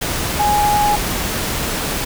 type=tone in noise; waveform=sine; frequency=830.6 Hz; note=G#5; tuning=in tune; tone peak=-13 dBFS; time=0.39-0.96 s; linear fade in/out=10 ms; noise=pink; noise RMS=-21 dBFS; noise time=0.01-2.05 s; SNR=+5 dB; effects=none